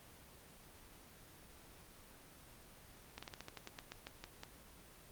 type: slowing click train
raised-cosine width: 0.2 ms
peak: -28 dBFS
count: 13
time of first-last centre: 3.18-4.434 s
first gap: 46 ms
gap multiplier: 1.14
effects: pink hiss -59 dBFS RMS until 5.11 s + Opus 24 kbps